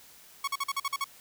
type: tone bursts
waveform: sawtooth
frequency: 1108.7 Hz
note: C#6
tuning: in tune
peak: -24 dBFS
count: 8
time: 0.44-1.043 s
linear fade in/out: 5 ms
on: 36 ms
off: 45 ms
effects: white hiss -54 dBFS RMS until 1.2 s